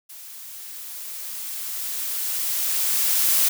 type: noise with level ramp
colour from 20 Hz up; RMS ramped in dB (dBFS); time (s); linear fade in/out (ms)
blue; -41 to -18; 0.09-3.49; 10
effects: none